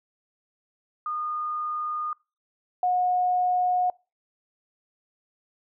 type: tone pair in turn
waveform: sine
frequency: 1223 / 725.4 Hz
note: D#6 / F#5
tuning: -30 / -34 cents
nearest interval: major sixth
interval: 904 cents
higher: first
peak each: -27 / -20 dBFS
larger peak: second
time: 1.06-2.13 / 2.83-3.9 s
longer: neither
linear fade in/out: 2 ms
effects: noise-tail reverb RT60 0.3 s tail -25 dB re dry